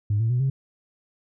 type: tone with pitch steps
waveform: sine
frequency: 103.83 / 113.23 / 123.48 / 134.65 Hz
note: G#2 / A#2 / B2 / C#3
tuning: 0 / -50 / 0 / -50 cents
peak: -18 dBFS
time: 0.1-0.5 s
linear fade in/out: 5 ms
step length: 100 ms
effects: tanh soft clip ceiling -16 dBFS